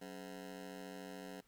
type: ring-modulated tone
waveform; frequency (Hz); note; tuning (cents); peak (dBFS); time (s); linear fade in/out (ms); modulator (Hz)
20% pulse; 233.1; A#3; 0; -39; 0.01-1.41; 10; 46.9
effects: pink hiss -73 dBFS RMS until 1.47 s